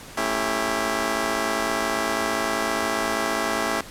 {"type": "chord", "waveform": "10% pulse", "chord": "A dominant seventh", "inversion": "none", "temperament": "just", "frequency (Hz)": [220, 275, 330, 396], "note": ["A3", "C#4", "E4", "G4"], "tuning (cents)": [0, -14, 2, 18], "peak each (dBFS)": -21, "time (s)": [0.17, 3.81], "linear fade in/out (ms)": 5, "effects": ["pink hiss -41 dBFS RMS until 3.9 s", "low-pass 12000 Hz 12 dB/octave"]}